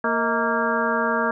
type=harmonic tone with a mistuned harmonic; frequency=231.6 Hz; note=A#3; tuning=11 cents flat; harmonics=1 / 2 / 3 / 4 / 5 / 6 / 7; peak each=-27 / -27 / -27 / -27 / -27 / -27 / -27 dBFS; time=0.04-1.31 s; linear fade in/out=2 ms; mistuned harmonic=3; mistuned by=-150 cents; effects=none